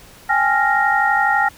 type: tone cluster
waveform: sine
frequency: 792 / 844 / 1391 / 1867 Hz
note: G5 / G#5 / F6 / A#6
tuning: +18 / +28 / -7 / +2 cents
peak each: -19 dBFS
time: 0.29-1.49 s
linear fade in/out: 10 ms
effects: pink hiss -44 dBFS RMS until 1.57 s